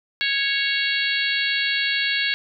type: harmonic tone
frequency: 553 Hz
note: C#5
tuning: 4 cents flat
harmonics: 3 / 4 / 5 / 6 / 7 / 8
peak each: -25 / -26 / -27 / -28 / -28 / -29 dBFS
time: 0.21-2.34 s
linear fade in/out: 0 ms
effects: none